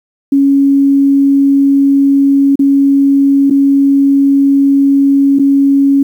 sine tone with dropouts, 277.2 Hz, C#4, in tune, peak -5 dBFS, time 0.32-6.03 s, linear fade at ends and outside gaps 5 ms, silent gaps 2.557-2.592 / 3.5-3.507 / 5.388-5.394 s, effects 7-bit

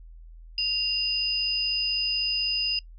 sine tone pair together, 2794 / 4978 Hz, F7 / D#8, 0 / 0 cents, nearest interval minor seventh, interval 1000 cents, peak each -28 / -25 dBFS, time 0.58-2.79 s, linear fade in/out 2 ms, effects noise-tail reverb RT60 0.1 s tail -26 dB re dry + added 41 Hz sine -43 dBFS peak until 2.98 s

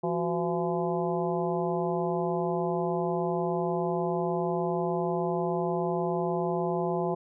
harmonic tone with a mistuned harmonic, 170 Hz, F3, 46 cents flat, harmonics 1 / 2 / 3 / 4 / 5 / 6, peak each -32 / -30 / -34 / -33 / -35 / -39 dBFS, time 0.03-7.15 s, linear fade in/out 10 ms, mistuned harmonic 2, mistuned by +130 cents, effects none

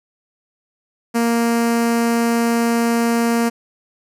sawtooth tone with notch filter, 233.1 Hz, A#3, in tune, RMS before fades -17 dBFS, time 1.14-3.5 s, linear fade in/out 20 ms, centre 3500 Hz, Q 1.7, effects resampled to 32000 Hz + 8-bit

